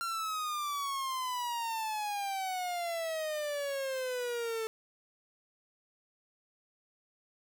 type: exponential sweep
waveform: 45% pulse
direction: down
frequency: 1377 to 440.3 Hz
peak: -33 dBFS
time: 0.01-4.67 s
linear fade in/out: 0 ms
effects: none